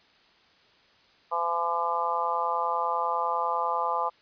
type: harmonic tone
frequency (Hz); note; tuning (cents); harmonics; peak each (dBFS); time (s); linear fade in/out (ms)
170; F3; -46; 3 / 4 / 5 / 6 / 7; -34 / -34 / -30 / -29 / -31; 1.31-4.1; 20
effects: white hiss -60 dBFS RMS until 4.21 s + resampled to 11025 Hz